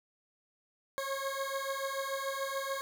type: beating tone pair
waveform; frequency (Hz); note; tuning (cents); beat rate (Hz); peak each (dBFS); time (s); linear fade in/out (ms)
20% pulse; 541 / 547.9; C#5 / C#5; -42 / -20; 6.9; -32 / -32; 0.98-2.81; 0
effects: none